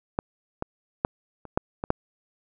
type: clicks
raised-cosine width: 1 ms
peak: -10 / -14 / -7 / -27 / -7 / -15 / -6 dBFS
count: 7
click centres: 0.189 / 0.624 / 1.049 / 1.453 / 1.575 / 1.839 / 1.904 s
effects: none